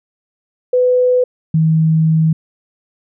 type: tone pair in turn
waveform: sine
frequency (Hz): 500 / 159.55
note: B4 / D#3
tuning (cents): +21 / +44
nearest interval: octave + minor sixth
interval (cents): 1977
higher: first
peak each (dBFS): -9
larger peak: neither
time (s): 0.73-1.24 / 1.54-2.33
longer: second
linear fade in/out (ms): 5
effects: none